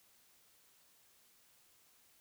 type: silence
effects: white hiss -68 dBFS RMS until 2.2 s